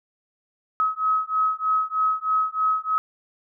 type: beating tone pair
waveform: sine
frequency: 1276 / 1279.2 Hz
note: D#6 / D#6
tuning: +43 / +48 cents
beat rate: 3.2 Hz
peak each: -23 / -23 dBFS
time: 0.8-2.98 s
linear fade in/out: 0 ms
effects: none